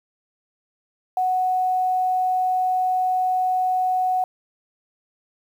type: tone with quantisation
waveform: sine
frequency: 740 Hz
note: F#5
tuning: in tune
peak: -18 dBFS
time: 1.17-4.24 s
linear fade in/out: 2 ms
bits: 8
effects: none